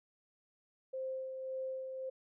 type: tone with tremolo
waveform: sine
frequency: 524 Hz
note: C5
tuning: 2 cents sharp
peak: -36 dBFS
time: 0.93-2.1 s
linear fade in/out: 10 ms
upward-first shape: sine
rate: 1.8 Hz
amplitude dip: 40%
effects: none